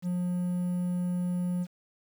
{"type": "tone with quantisation", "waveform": "triangle", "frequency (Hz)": 178.3, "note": "F3", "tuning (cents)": 36, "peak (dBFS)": -25, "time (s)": [0.02, 1.67], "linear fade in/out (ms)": 50, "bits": 9, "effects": []}